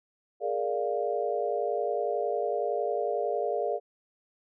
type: chord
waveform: sine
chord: Bb dominant seventh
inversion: third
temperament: equal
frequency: 415.3 / 466.2 / 587.3 / 698.5 Hz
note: Ab4 / Bb4 / D5 / F5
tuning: 0 / 0 / 0 / 0 cents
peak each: -32 dBFS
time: 0.4-3.8 s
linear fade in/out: 50 ms
effects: none